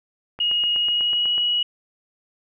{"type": "click train", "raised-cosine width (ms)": 0.5, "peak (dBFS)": -22, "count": 9, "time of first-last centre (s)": [0.39, 1.38], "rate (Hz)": 8.08}
{"type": "tone with pitch glide", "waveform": "sine", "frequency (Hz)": [2878, 2915], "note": ["F#7", "F#7"], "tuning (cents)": [-49, -26], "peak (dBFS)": -18, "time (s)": [0.4, 1.63], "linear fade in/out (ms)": 5, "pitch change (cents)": 23, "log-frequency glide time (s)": [0.77, 1.31]}
{"effects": []}